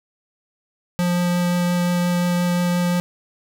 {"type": "tone with vibrato", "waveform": "square", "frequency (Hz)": 176.3, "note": "F3", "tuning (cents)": 17, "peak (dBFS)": -18, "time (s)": [0.99, 3], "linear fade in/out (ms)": 0, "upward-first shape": "triangle", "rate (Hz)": 5.7, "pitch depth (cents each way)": 8, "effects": []}